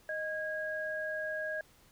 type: tone pair together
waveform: sine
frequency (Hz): 622.3 / 1640.4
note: D#5 / G#6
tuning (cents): 0 / -22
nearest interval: octave + perfect fourth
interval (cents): 1678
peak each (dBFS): -37 / -36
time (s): 0.09-1.61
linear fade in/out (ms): 2
effects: pink hiss -63 dBFS RMS until 1.91 s